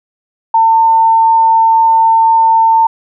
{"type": "tone", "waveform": "sine", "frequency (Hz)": 901, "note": "A5", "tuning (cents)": 41, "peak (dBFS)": -5, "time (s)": [0.54, 2.87], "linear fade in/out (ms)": 5, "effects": []}